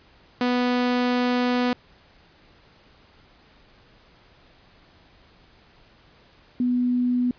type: tone pair in turn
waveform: sawtooth / sine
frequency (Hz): 246.9 / 246.9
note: B3 / B3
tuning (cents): 0 / 0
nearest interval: unison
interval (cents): 0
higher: neither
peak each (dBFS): -16 / -19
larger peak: first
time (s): 0.41-1.73 / 6.6-7.31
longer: first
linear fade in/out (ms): 2
effects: pink hiss -55 dBFS RMS until 7.38 s + resampled to 11025 Hz